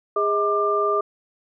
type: tone cluster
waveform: sine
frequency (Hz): 410.6 / 635 / 1192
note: G#4 / D#5 / D6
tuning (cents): -20 / +35 / +25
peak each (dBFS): -22 / -26 / -21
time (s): 0.16-1.01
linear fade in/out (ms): 5
effects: none